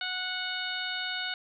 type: harmonic tone with a mistuned harmonic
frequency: 736 Hz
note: F#5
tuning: 9 cents flat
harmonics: 1 / 2 / 3 / 4 / 5 / 6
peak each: -42 / -35 / -40 / -38 / -38 / -41 dBFS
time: 0.01-1.34 s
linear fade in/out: 2 ms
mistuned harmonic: 6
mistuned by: -34 cents
effects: none